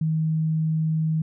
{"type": "tone", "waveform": "sine", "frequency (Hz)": 158.4, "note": "D#3", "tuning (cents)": 31, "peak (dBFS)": -20, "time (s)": [0.01, 1.22], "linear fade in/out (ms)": 5, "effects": []}